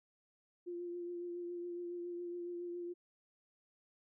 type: tone with vibrato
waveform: sine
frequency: 349.2 Hz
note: F4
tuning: in tune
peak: -40 dBFS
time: 0.66-2.94 s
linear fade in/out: 20 ms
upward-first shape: triangle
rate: 7.2 Hz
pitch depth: 24 cents each way
effects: none